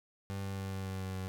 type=tone with pitch steps; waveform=30% pulse; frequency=98 / 97.32 / 96.65 / 95.98 / 95.32 / 94.66 / 94.01 Hz; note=G2 / G2 / G2 / G2 / G2 / F#2 / F#2; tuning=0 / -12 / -24 / -36 / -48 / +40 / +28 cents; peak=-34 dBFS; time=0.3-1.28 s; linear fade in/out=0 ms; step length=140 ms; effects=none